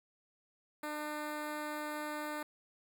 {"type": "tone with notch filter", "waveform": "10% pulse", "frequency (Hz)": 300.7, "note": "D4", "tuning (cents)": 41, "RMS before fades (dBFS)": -40, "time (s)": [0.83, 2.43], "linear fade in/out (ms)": 5, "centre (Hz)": 5700, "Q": 1.1, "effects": []}